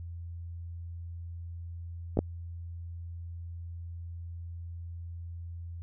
clicks, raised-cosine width 2 ms, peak -15 / -11 dBFS, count 2, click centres 2.172 / 2.19 s, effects added 85 Hz sine -38 dBFS peak until 5.82 s

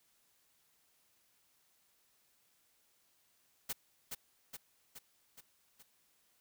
white noise with echo, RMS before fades -38 dBFS, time 3.69-3.73 s, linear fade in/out 10 ms, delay 420 ms, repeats 5, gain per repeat -4 dB, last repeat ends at 5.83 s, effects white hiss -73 dBFS RMS until 6.4 s

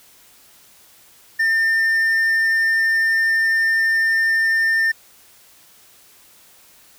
triangle tone, 1803 Hz, A6, 42 cents sharp, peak -13 dBFS, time 1.39-4.92 s, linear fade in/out 10 ms, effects white hiss -50 dBFS RMS until 6.98 s

